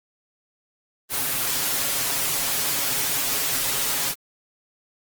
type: noise with comb filter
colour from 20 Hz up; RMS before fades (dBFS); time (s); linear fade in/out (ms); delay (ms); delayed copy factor
white; -24; 1.09-4.15; 50; 7.2; +0.75
effects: Opus 24 kbps